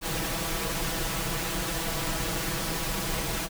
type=noise with comb filter; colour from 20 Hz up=pink; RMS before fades=-30 dBFS; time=0.01-3.49 s; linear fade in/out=50 ms; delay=6.1 ms; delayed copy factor=+1; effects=none